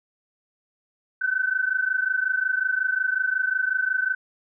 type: tone pair together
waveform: sine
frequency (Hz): 1507 / 1532.5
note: F#6 / G6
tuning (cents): +31 / -40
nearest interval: unison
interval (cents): 29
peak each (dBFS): -24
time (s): 1.21-4.15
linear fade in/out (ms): 10
effects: none